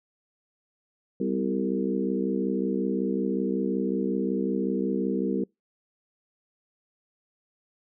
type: harmonic tone with a mistuned harmonic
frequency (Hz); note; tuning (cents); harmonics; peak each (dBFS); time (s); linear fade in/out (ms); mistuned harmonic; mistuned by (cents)
65.41; C2; 0; 3 / 4 / 5 / 6 / 7; -29 / -30 / -31 / -32 / -32; 1.2-5.44; 5; 4; -52
effects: noise-tail reverb RT60 0.2 s tail -26 dB re dry